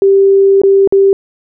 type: tone with dropouts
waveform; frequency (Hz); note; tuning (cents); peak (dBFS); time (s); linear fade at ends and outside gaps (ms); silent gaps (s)
sine; 392; G4; 0; -4; 0.02-1.13; 1; 0.617-0.635 / 0.875-0.924
effects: none